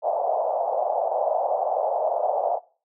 pink band-pass noise, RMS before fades -24 dBFS, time 0.02-2.6 s, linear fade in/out 50 ms, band 580 to 780 Hz, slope 48 dB/octave, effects noise-tail reverb RT60 0.4 s tail -22 dB re dry

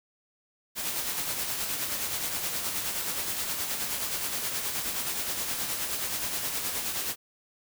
white noise with tremolo, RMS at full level -30 dBFS, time 0.75-7.16 s, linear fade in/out 50 ms, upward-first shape sine, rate 9.5 Hz, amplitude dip 40%, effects none

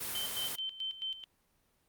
white noise, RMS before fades -38 dBFS, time 0-0.56 s, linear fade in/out 10 ms
sine tone with tremolo, 3093 Hz, G7, 24 cents flat, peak -34 dBFS, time 0.15-1.24 s, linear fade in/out 2 ms, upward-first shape square, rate 4.6 Hz, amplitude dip 75%
effects pink hiss -73 dBFS RMS until 1.88 s + Opus 32 kbps

